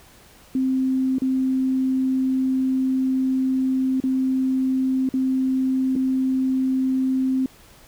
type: tone with dropouts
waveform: sine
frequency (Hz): 261.6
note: C4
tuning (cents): 0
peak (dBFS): -18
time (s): 0.55-7.46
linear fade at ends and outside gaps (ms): 2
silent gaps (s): 1.184-1.219 / 4.002-4.038 / 5.09-5.139 / 5.955-5.961
effects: pink hiss -50 dBFS RMS until 7.87 s